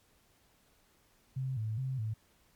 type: tone with vibrato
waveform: sine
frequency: 120 Hz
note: B2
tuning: 49 cents flat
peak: -32 dBFS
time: 1.36-2.14 s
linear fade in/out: 10 ms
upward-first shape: square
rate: 2.4 Hz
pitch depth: 160 cents each way
effects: pink hiss -68 dBFS RMS until 2.55 s + MP3 96 kbps